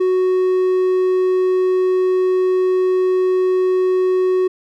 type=tone; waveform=triangle; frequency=370 Hz; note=F#4; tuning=in tune; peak=-11 dBFS; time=0-4.48 s; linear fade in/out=10 ms; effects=none